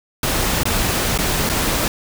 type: noise with dropouts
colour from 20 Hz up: pink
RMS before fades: -19 dBFS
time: 0.23-1.88 s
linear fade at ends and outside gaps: 2 ms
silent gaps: 0.634-0.654 / 1.177-1.187 / 1.492-1.497 s
effects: none